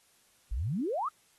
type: exponential sweep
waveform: sine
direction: up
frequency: 45.14 to 1339 Hz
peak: -29 dBFS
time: 0.51-1.09 s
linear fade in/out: 10 ms
effects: white hiss -66 dBFS RMS until 1.38 s + AAC 32 kbps